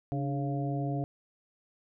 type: harmonic tone with a mistuned harmonic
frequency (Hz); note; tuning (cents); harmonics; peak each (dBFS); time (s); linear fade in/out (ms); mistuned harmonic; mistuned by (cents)
138.59; C#3; 0; 1 / 2 / 3 / 4 / 5; -31 / -35 / -42 / -43 / -38; 0.12-1.04; 0; 2; +83
effects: none